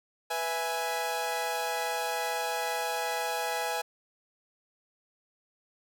sawtooth chord, E major, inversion second, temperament equal, 493.9 / 659.3 / 830.6 Hz, B4 / E5 / G#5, 0 / 0 / 0 cents, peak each -32 / -32 / -28 dBFS, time 0.3-3.82 s, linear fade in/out 10 ms, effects none

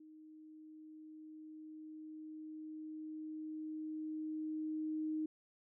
sine tone with level ramp, 311.1 Hz, D#4, in tune, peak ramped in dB -55 to -35 dBFS, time 0-5.26 s, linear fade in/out 5 ms, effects none

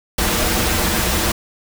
pink noise with comb filter, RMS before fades -18 dBFS, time 0.18-1.32 s, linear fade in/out 5 ms, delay 7.3 ms, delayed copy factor -0.7, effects none

